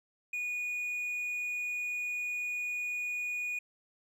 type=tone; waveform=triangle; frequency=2458 Hz; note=D#7; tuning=22 cents flat; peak=-31 dBFS; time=0.33-3.59 s; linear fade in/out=5 ms; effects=none